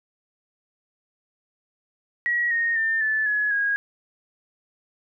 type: tone with pitch steps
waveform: sine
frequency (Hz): 1913 / 1855.3 / 1799.4 / 1745.1 / 1692.5 / 1641.5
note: A#6 / A#6 / A6 / A6 / G#6 / G#6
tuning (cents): +44 / -9 / +38 / -15 / +32 / -21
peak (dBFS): -20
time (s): 2.26-3.76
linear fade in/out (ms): 0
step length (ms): 250
effects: none